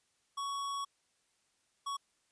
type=tone bursts at uneven times; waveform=square; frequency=1117 Hz; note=C#6; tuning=13 cents sharp; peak=-36 dBFS; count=2; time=0.37-0.85 / 1.86-1.97 s; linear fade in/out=10 ms; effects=white hiss -75 dBFS RMS until 2.31 s + resampled to 22050 Hz